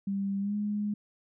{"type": "tone with pitch glide", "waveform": "sine", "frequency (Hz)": [197.4, 207.7], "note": ["G3", "G#3"], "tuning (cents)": [12, 0], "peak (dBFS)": -28, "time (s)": [0.07, 0.94], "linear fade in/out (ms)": 5, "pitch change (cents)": 88, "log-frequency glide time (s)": [0.4, 0.55], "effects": []}